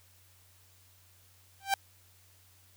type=tone with exponential growth; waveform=sawtooth; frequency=784 Hz; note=G5; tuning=in tune; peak=-18 dBFS; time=1.6-1.74 s; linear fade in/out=2 ms; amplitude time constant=29 ms; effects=added 92 Hz sine -63 dBFS peak until 2.76 s + white hiss -63 dBFS RMS until 2.76 s